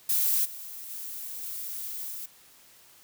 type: noise with level steps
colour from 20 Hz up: violet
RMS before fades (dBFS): -25 / -41 / -38 / -36 / -38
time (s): 0.09-2.26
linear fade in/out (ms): 5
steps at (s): 0.44 / 0.89 / 1.42 / 2.1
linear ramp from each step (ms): 20
effects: white hiss -56 dBFS RMS until 3.03 s